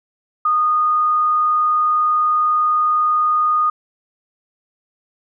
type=tone; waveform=sine; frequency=1231 Hz; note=D#6; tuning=19 cents flat; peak=-13 dBFS; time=0.45-3.7 s; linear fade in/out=5 ms; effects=none